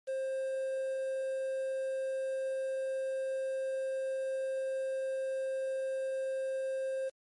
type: tone with quantisation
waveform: triangle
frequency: 530 Hz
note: C5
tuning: 22 cents sharp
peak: -30 dBFS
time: 0.07-7.1 s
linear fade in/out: 20 ms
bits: 9
effects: MP3 48 kbps